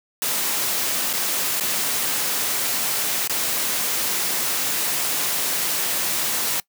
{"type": "noise with dropouts", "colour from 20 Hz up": "white", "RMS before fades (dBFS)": -23, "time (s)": [0.22, 6.6], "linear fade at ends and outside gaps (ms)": 1, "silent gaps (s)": [[1.13, 1.135], [1.599, 1.608], [3.275, 3.296]], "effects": ["noise-tail reverb RT60 0.1 s tail -22 dB re dry", "high-pass 150 Hz 12 dB/octave"]}